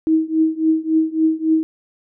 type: tone with tremolo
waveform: sine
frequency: 318.5 Hz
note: D#4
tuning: 41 cents sharp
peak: -10 dBFS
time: 0.07-1.63 s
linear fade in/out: 0 ms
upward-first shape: triangle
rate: 3.6 Hz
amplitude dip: 95%
effects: none